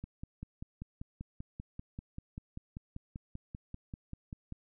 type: click train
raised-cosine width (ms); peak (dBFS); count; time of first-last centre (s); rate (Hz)
5; -29; 24; 0.04-4.523; 5.13
effects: none